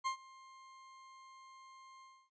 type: tone with ADSR envelope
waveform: 40% pulse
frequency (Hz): 1058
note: C6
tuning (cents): +19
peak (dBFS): -32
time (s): 0.04-2.3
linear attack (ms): 26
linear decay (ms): 97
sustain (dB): -23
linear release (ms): 280
effects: noise-tail reverb RT60 0.1 s tail -17 dB re dry + resampled to 16000 Hz